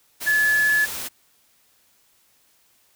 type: tone in noise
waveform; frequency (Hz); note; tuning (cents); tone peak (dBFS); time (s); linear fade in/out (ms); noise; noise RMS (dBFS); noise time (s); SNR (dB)
sine; 1716; A6; -44; -16; 0.26-0.86; 20; white; -31; 0.2-1.09; +12
effects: white hiss -61 dBFS RMS until 2.95 s